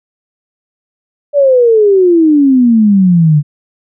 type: exponential sweep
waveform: sine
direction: down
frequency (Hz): 587.3 to 143.6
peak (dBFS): -4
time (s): 1.33-3.43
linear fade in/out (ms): 50
effects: none